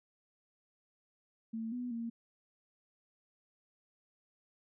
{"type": "tone with pitch steps", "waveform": "sine", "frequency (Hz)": [224.9, 246.4, 231.4], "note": ["A3", "B3", "A#3"], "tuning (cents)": [38, -4, -13], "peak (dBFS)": -36, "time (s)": [1.53, 2.1], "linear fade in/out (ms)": 10, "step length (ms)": 190, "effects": []}